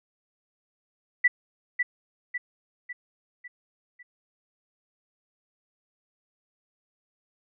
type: tone with echo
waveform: sine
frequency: 1967 Hz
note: B6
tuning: 7 cents flat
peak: -15 dBFS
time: 1.24-1.28 s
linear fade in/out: 10 ms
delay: 550 ms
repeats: 5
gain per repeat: -6 dB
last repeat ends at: 4.03 s
effects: none